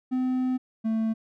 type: tone pair in turn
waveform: triangle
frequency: 255.7 / 222.3 Hz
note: C4 / A3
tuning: -40 / +18 cents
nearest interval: major second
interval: 242 cents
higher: first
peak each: -21 dBFS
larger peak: neither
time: 0.11-0.58 / 0.84-1.14 s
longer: first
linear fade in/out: 20 ms
effects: none